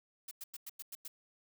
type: noise bursts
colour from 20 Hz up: blue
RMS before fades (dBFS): -45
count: 7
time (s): 0.28-1.08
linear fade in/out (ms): 5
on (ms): 32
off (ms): 96
effects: none